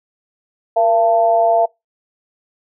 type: tone with amplitude modulation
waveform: sine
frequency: 680 Hz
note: F5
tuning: 46 cents flat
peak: -7 dBFS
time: 0.76-1.66 s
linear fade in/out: 10 ms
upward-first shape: sine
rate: 211 Hz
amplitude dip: 80%
effects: noise-tail reverb RT60 0.2 s tail -24 dB re dry